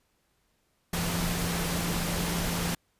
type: tone in noise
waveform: sine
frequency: 172 Hz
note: F3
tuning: 26 cents flat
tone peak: -31 dBFS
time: 0.93-2.75 s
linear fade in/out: 5 ms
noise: pink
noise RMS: -31 dBFS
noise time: 0.93-2.75 s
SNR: -3 dB
effects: pink hiss -72 dBFS RMS until 2.99 s + resampled to 32000 Hz